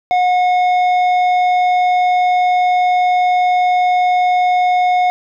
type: tone with tanh clipping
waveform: sine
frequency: 725 Hz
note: F#5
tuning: 35 cents flat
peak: -12 dBFS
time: 0.11-5.1 s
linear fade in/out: 0 ms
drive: 9 dB
effects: none